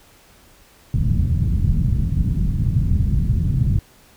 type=low-pass noise; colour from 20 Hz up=white; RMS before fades=-18 dBFS; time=0.94-3.79 s; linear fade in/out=2 ms; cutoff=150 Hz; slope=24 dB/octave; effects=pink hiss -51 dBFS RMS until 4.16 s